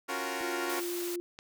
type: chord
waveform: 10% pulse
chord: Gb major seventh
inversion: second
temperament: equal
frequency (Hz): 277.2 / 349.2 / 370 / 466.2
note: Db4 / F4 / Gb4 / Bb4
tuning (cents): 0 / 0 / 0 / 0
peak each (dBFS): -30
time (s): 0.08-0.81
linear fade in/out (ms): 20
type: tone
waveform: sine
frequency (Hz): 349.3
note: F4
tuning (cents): 0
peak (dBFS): -33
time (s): 0.41-1.2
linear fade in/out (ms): 0
type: high-pass noise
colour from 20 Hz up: white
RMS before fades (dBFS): -40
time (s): 0.69-1.16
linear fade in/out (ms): 5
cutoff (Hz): 520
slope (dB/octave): 96
type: click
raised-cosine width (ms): 0.2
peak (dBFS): -28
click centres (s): 1.389
effects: none